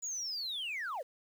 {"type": "linear sweep", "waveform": "sine", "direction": "down", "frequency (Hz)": [6970, 442.4], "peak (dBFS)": -34, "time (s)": [0.02, 1.03], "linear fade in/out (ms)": 20, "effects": ["tanh soft clip ceiling -32 dBFS", "10-bit"]}